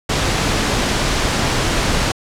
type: noise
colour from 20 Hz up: pink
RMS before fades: -17 dBFS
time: 0.09-2.12 s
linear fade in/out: 5 ms
effects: low-pass 7000 Hz 12 dB/octave